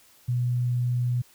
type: tone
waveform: sine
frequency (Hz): 122.7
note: B2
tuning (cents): -11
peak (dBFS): -22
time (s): 0.28-1.22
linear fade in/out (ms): 10
effects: white hiss -57 dBFS RMS until 1.34 s